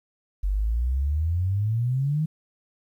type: exponential sweep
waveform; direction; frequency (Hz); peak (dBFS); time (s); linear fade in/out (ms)
sine; up; 46.25 to 160; -21; 0.43-2.26; 10
effects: 10-bit